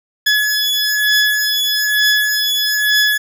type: beating tone pair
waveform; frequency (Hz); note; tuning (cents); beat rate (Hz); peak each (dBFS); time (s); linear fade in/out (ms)
20% pulse; 1700 / 1701.1; G#6 / G#6; +40 / +41; 1.1; -11; 0.26-3.18; 10
effects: none